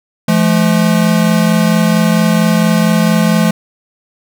square tone pair together, 170.8 / 215.2 Hz, F3 / A3, -38 / -38 cents, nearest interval major third, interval 400 cents, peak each -12 dBFS, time 0.28-3.51 s, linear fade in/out 5 ms, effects none

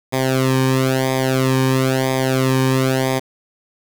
sawtooth tone with flanger, 131.3 Hz, C3, 6 cents sharp, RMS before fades -17 dBFS, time 0.12-3.2 s, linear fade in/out 20 ms, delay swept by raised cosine 0.7 to 1.48 ms, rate 1 Hz, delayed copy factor -1, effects 7-bit

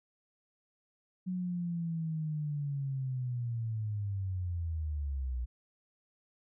sine linear sweep, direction down, 185 to 59.2 Hz, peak -32 dBFS, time 1.26-5.46 s, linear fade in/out 20 ms, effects none

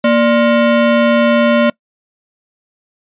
square ring-modulated tone, 411.1 Hz, G#4, 18 cents flat, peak -6 dBFS, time 0.04-1.7 s, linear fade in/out 5 ms, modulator 177 Hz, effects noise-tail reverb RT60 0.1 s tail -25 dB re dry + resampled to 8000 Hz

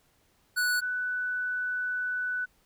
square / sine tone pair in turn, 1478 / 1490.9 Hz, F#6 / F#6, -2 / +13 cents, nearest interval unison, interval 15 cents, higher second, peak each -25 / -28 dBFS, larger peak first, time 0.56-0.81 / 0.81-2.46 s, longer second, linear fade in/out 20 ms, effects pink hiss -67 dBFS RMS until 2.65 s

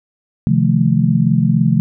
sine chord, F dominant seventh, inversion second, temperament just, 130.96 / 157.15 / 174.61 / 218.3 Hz, C3 / Eb3 / F3 / A3, +2 / +18 / 0 / -13 cents, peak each -16 dBFS, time 0.47-1.8 s, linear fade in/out 0 ms, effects none

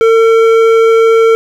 sine tone with hard clipping, 452.2 Hz, A4, 47 cents sharp, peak -6 dBFS, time 0.01-1.35 s, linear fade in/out 0 ms, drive 10 dB, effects none

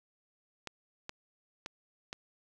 clicks, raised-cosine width 0.2 ms, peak -22 dBFS, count 4, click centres 0.673 / 1.094 / 1.661 / 2.129 s, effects none

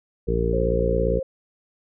harmonic tone, 57.6 Hz, A#1, 20 cents flat, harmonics 1 / 2 / 3 / 4 / 5 / 6 / 7 / 8, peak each -24 / -30 / -28 / -35 / -35 / -33 / -27 / -25 dBFS, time 0.27-1.2 s, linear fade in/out 20 ms
sine tone, 529 Hz, C5, 19 cents sharp, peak -25 dBFS, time 0.53-1.23 s, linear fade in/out 5 ms
effects none

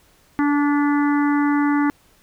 harmonic tone with a mistuned harmonic, 290 Hz, D4, 22 cents flat, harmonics 1 / 3 / 4 / 5 / 6 / 7, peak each -16 / -26 / -28 / -30 / -32 / -33 dBFS, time 0.39-1.9 s, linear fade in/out 0 ms, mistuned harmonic 7, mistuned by -21 cents, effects pink hiss -56 dBFS RMS until 2.22 s

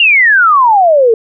sine exponential sweep, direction down, 2868 to 435.6 Hz, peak -4 dBFS, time 0-1.14 s, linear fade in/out 2 ms, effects none

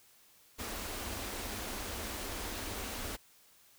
pink band-stop noise, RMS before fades -40 dBFS, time 0.58-3.17 s, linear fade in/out 20 ms, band 110 to 190 Hz, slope 96 dB/octave, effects white hiss -63 dBFS RMS until 3.78 s

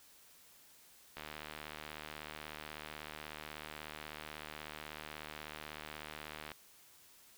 click train, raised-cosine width 0.3 ms, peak -28 dBFS, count 409, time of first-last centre 1.17-6.517 s, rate 76.3 Hz, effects white hiss -62 dBFS RMS until 7.37 s

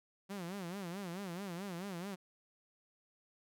sawtooth tone with vibrato, 185 Hz, F#3, in tune, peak -37 dBFS, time 0.29-2.16 s, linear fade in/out 20 ms, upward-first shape sine, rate 4.6 Hz, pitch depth 170 cents each way, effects none

